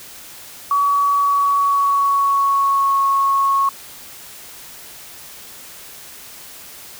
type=tone with pitch glide; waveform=sine; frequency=1134 to 1099.8 Hz; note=C#6 to C#6; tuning=+39 to -14 cents; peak=-13 dBFS; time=0.71-3.69 s; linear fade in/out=2 ms; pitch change=-53 cents; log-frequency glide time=1.15-3.01 s; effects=white hiss -38 dBFS RMS until 6.99 s